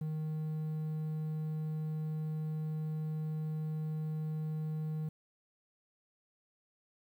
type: tone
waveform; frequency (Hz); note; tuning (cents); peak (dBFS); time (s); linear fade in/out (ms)
triangle; 155.56; D#3; 0; -32; 0.01-5.09; 5
effects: 11-bit